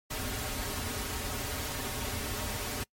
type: noise with comb filter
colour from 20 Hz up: pink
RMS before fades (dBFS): -35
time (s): 0.1-2.84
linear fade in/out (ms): 10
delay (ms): 5.9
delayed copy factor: -0.8
effects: noise-tail reverb RT60 0.1 s tail -25 dB re dry + MP3 64 kbps